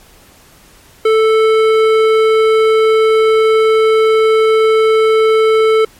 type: tone with hard clipping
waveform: sine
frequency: 440 Hz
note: A4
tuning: in tune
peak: -9 dBFS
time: 1.05-5.85 s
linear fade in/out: 5 ms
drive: 13 dB
effects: pink hiss -44 dBFS RMS until 5.99 s + MP3 64 kbps